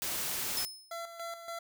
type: noise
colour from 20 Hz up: white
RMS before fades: -35 dBFS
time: 0.02-0.65 s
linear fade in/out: 0 ms
type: tone with exponential decay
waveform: sawtooth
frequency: 5200 Hz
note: E8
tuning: 24 cents flat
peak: -28 dBFS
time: 0.57-1.01 s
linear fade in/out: 1 ms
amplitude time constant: 95 ms
type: tone with tremolo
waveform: 25% pulse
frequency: 676 Hz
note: E5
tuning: 43 cents sharp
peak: -34 dBFS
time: 0.91-1.59 s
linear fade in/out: 5 ms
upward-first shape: square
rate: 3.5 Hz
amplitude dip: 60%
effects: none